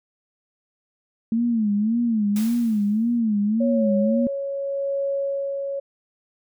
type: tone with vibrato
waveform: sine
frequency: 220.5 Hz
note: A3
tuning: 4 cents sharp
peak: -18 dBFS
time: 1.32-4.27 s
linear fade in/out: 2 ms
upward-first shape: sine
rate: 1.8 Hz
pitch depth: 140 cents each way
type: noise with exponential decay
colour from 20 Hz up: white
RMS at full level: -34 dBFS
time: 2.36-3.19 s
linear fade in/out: 2 ms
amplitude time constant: 180 ms
type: tone with tremolo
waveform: sine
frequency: 554.4 Hz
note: C#5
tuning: in tune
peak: -21 dBFS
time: 3.6-5.8 s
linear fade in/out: 10 ms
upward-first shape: sine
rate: 0.85 Hz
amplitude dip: 35%
effects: none